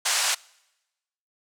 white band-pass noise, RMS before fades -24 dBFS, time 0.05-0.35 s, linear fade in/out 10 ms, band 670 to 8700 Hz, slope 24 dB/octave, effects noise-tail reverb RT60 1.0 s tail -25 dB re dry

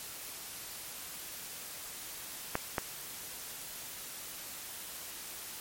clicks, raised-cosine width 0.5 ms, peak -14 dBFS, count 2, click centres 2.554 / 2.782 s, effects white hiss -44 dBFS RMS until 5.6 s + MP3 64 kbps

